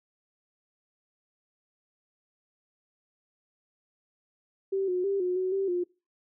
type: tone with pitch steps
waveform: sine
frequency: 388 / 362.5 / 395.2 / 361.5 / 371.7 / 389.3 / 354.6 Hz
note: G4 / F#4 / G4 / F#4 / F#4 / G4 / F4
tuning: -18 / -35 / +14 / -40 / +8 / -12 / +26 cents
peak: -25 dBFS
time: 4.72-5.84 s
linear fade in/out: 10 ms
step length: 160 ms
effects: noise-tail reverb RT60 0.3 s tail -23 dB re dry